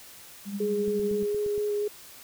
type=tone with tremolo; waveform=sine; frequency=201 Hz; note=G3; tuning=44 cents sharp; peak=-28 dBFS; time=0.45-1.27 s; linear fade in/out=50 ms; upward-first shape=sine; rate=12 Hz; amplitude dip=60%
type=tone with vibrato; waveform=sine; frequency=415.3 Hz; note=G#4; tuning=in tune; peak=-25 dBFS; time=0.6-1.88 s; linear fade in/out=5 ms; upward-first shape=square; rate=4.1 Hz; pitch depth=9 cents each way
type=click train; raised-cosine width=3 ms; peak=-30 dBFS; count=7; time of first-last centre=0.88-1.579 s; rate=8.58 Hz
effects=white hiss -48 dBFS RMS until 2.23 s